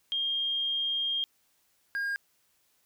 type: tone pair in turn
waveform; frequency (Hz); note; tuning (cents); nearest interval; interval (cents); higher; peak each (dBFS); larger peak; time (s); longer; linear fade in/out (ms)
sine / triangle; 3219 / 1620.2; G7 / G#6; +45 / -43; octave; 1188; first; -27; neither; 0.12-1.24 / 1.95-2.16; first; 0
effects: white hiss -70 dBFS RMS until 2.85 s